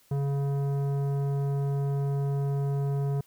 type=tone with tanh clipping; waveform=sine; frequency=140 Hz; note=C#3; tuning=18 cents sharp; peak=-27 dBFS; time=0.11-3.21 s; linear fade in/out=5 ms; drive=13 dB; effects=white hiss -62 dBFS RMS until 3.26 s